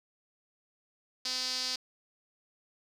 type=tone with band-pass filter; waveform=sawtooth; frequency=255.1 Hz; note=C4; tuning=44 cents flat; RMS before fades=-34 dBFS; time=1.25-1.76 s; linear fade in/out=5 ms; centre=4800 Hz; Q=4.9; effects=10-bit